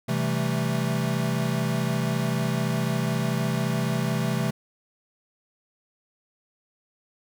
square chord, A minor seventh, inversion first, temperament equal, 130.81 / 164.81 / 196 / 220 Hz, C3 / E3 / G3 / A3, 0 / 0 / 0 / 0 cents, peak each -28 / -29 / -34 / -30 dBFS, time 0.08-4.51 s, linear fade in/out 10 ms, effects none

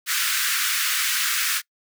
pink high-pass noise, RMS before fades -23 dBFS, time 0.06-1.62 s, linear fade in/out 50 ms, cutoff 1300 Hz, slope 48 dB/octave, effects noise-tail reverb RT60 0.1 s tail -23 dB re dry

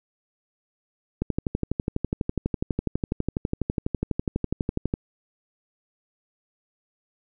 click train, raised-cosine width 3 ms, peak -11 dBFS, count 46, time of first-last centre 1.22-4.939 s, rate 12.1 Hz, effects none

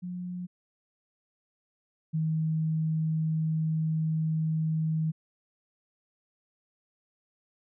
sine tone pair in turn, 178.9 / 158.56 Hz, F3 / D#3, +42 / +33 cents, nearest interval major second, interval 209 cents, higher first, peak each -33 / -25 dBFS, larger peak second, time 0.02-0.47 / 2.13-5.12 s, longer second, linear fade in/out 20 ms, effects none

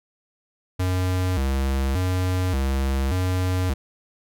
square tone with vibrato, 78.6 Hz, D#2, 18 cents sharp, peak -21 dBFS, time 0.79-3.74 s, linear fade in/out 10 ms, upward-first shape square, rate 0.86 Hz, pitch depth 270 cents each way, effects none

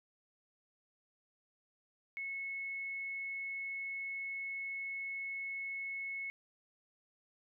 sine tone, 2193 Hz, C#7, 19 cents flat, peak -38 dBFS, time 2.17-6.3 s, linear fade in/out 0 ms, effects none

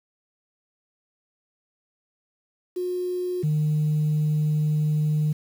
sine tone pair in turn, 361.1 / 152.11 Hz, F#4 / D#3, -42 / -39 cents, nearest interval octave + minor third, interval 1497 cents, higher first, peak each -24 / -18 dBFS, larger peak second, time 2.76-3.43 / 3.43-5.33 s, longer second, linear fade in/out 10 ms, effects tanh soft clip ceiling -17 dBFS + 8-bit

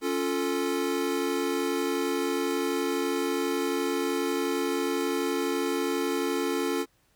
square chord, Db augmented, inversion none, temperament equal, 277.2 / 349.2 / 440 Hz, Db4 / F4 / A4, 0 / 0 / 0 cents, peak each -31 dBFS, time 0.01-6.86 s, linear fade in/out 50 ms, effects pink hiss -67 dBFS RMS until 7.15 s

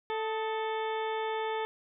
harmonic tone with a mistuned harmonic, 440.7 Hz, A4, 3 cents sharp, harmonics 1 / 2 / 3 / 4 / 5 / 6 / 7 / 8, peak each -33 / -34 / -43 / -43 / -44 / -53 / -50 / -47 dBFS, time 0.1-1.65 s, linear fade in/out 0 ms, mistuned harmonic 3, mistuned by -64 cents, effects none

